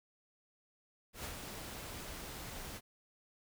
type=noise with ADSR envelope; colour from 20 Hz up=pink; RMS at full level=-42 dBFS; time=1.13-2.81 s; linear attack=110 ms; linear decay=87 ms; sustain=-4 dB; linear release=46 ms; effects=none